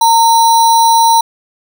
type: tone with sample-and-hold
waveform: sine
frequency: 916 Hz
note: A#5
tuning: 31 cents flat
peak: -5 dBFS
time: 0.01-1.21 s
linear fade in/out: 5 ms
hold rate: 4900 Hz
effects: none